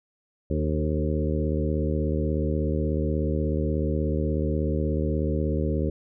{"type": "harmonic tone with a mistuned harmonic", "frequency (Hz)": 76.5, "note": "D#2", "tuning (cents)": -29, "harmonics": [1, 2, 3, 4, 5, 6, 7], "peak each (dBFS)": [-26, -29, -31, -32, -33, -34, -34], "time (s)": [0.5, 5.9], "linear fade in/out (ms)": 5, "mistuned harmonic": 5, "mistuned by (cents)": 22, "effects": []}